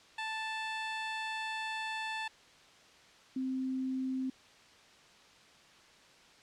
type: tone pair in turn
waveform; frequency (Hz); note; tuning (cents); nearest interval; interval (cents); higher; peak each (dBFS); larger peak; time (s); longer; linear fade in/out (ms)
15% pulse / sine; 880 / 261; A5 / C4; 0 / -4; octave + major sixth; 2104; first; -29 / -32; first; 0.18-2.28 / 3.36-4.3; first; 5
effects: white hiss -59 dBFS RMS until 6.42 s + low-pass 5000 Hz 12 dB/octave